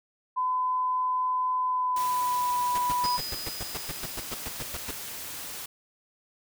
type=tone with pitch glide; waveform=sine; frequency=1012 to 986.6 Hz; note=B5 to B5; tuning=+42 to -2 cents; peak=-24 dBFS; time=0.36-3.18 s; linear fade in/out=20 ms; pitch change=-44 cents; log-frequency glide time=1.65-2.57 s
type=noise; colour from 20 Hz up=white; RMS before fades=-38 dBFS; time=1.96-5.66 s; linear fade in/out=5 ms
type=noise bursts; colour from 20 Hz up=pink; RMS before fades=-34 dBFS; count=16; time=2.75-4.912 s; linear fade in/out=5 ms; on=32 ms; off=110 ms
type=tone with exponential decay; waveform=sine; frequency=4978 Hz; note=D#8; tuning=in tune; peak=-30 dBFS; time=3.04-5.44 s; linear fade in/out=1 ms; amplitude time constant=520 ms
effects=none